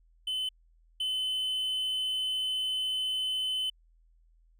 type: tone pair in turn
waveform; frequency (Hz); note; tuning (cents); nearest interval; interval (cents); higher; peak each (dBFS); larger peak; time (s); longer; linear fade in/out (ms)
triangle; 3038 / 3038; F#7 / F#7; +45 / +45; unison; 0; neither; -28 / -27; second; 0.27-0.49 / 1-3.7; second; 5
effects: added 41 Hz sine -60 dBFS peak until 4.59 s